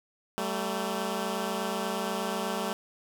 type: tone pair together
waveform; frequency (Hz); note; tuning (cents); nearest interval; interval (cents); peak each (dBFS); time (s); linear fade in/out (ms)
10% pulse; 193.14 / 221.4; G3 / A3; -25 / +11; major second; 236; -24; 0.38-2.73; 0
effects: none